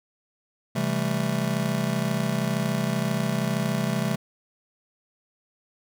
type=chord; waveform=square; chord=A minor seventh; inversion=first; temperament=just; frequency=132 / 165 / 198 / 220 Hz; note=C3 / E3 / G3 / A3; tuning=+16 / +2 / +18 / 0 cents; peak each=-30 dBFS; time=0.75-4.16 s; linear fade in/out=10 ms; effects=none